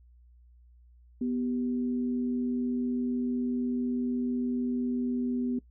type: tone pair together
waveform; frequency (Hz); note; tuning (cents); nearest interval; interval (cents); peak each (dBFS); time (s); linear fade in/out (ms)
sine; 246.9 / 391; B3 / G4; 0 / -4; minor sixth; 796; -27 / -39; 1.21-5.59; 5
effects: noise-tail reverb RT60 0.1 s tail -19 dB re dry + added 60 Hz sine -54 dBFS peak until 5.7 s